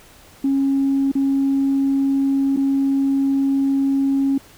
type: tone with dropouts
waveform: sine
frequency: 273.6 Hz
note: C#4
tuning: 23 cents flat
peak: -14 dBFS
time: 0.44-4.38 s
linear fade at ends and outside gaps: 5 ms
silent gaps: 1.117-1.152 / 2.564-2.571 s
effects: tanh soft clip ceiling -11 dBFS + pink hiss -47 dBFS RMS until 4.57 s